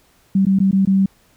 sine tone with dropouts, 193.2 Hz, G3, 25 cents flat, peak -11 dBFS, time 0.35-1.06 s, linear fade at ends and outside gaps 5 ms, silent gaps 0.453-0.466 / 0.589-0.601 / 0.712-0.728 / 0.852-0.872 s, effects pink hiss -56 dBFS RMS until 1.36 s

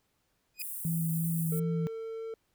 25% pulse tone with exponential growth, 2488 Hz, D#7, 1 cent flat, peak -30 dBFS, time 0.54-0.62 s, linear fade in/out 1 ms, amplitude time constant 16 ms
white high-pass noise, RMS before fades -39 dBFS, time 0.59-1.6 s, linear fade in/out 10 ms, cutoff 8600 Hz, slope 48 dB/octave
sine tone with vibrato, 164.81 Hz, E3, in tune, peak -28 dBFS, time 0.85-1.87 s, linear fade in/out 0 ms, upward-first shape sine, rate 2.7 Hz, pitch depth 17 cents each way
triangle tone, 449.5 Hz, A4, 37 cents sharp, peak -34 dBFS, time 1.52-2.34 s, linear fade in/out 2 ms
effects pink hiss -75 dBFS RMS until 2.54 s

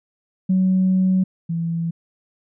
sine tone pair in turn, 186.9 / 166.93 Hz, F#3 / E3, +18 / +22 cents, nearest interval major second, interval 196 cents, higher first, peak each -13 / -20 dBFS, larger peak first, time 0.49-1.24 / 1.49-1.91 s, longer first, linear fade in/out 10 ms, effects tanh soft clip ceiling -10 dBFS

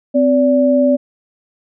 sine tone pair together, 258.3 / 577.7 Hz, C4 / D5, -22 / -29 cents, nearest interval octave + major second, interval 1393 cents, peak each -12 dBFS, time 0.14-0.97 s, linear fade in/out 20 ms, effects none

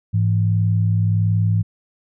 sine tone pair together, 104.75 / 166.2 Hz, G#2 / E3, +15 / +15 cents, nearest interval minor sixth, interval 800 cents, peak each -15 / -22 dBFS, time 0.13-1.63 s, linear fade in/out 20 ms, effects none

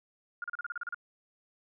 sine tone bursts, 1419 Hz, F6, 27 cents sharp, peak -33 dBFS, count 10, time 0.42-0.945 s, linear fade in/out 2 ms, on 21 ms, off 35 ms, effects none

